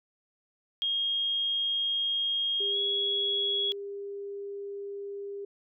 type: tone with pitch glide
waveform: sine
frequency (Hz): 3250 to 3341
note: G#7 to G#7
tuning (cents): -38 to +10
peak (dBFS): -26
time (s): 0.82-3.72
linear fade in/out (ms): 0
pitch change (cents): +48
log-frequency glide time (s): 2.71-2.77
type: tone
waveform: sine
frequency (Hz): 401.2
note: G4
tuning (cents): +40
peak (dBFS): -35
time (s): 2.6-5.45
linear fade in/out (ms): 5
effects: none